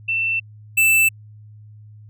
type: tone pair in turn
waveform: sine / square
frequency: 2680 / 2649 Hz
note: E7 / E7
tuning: +28 / +8 cents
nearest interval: unison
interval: 20 cents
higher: first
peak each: -18 / -13 dBFS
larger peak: second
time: 0.08-0.4 / 0.77-1.09 s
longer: neither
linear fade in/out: 10 ms
effects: added 106 Hz sine -40 dBFS peak until 2.09 s